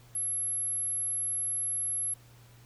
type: tone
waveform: sine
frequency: 11130 Hz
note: F9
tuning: 7 cents flat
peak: -29 dBFS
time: 0.15-2.14 s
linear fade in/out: 5 ms
effects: added 119 Hz sine -54 dBFS peak until 2.65 s + pink hiss -60 dBFS RMS until 2.65 s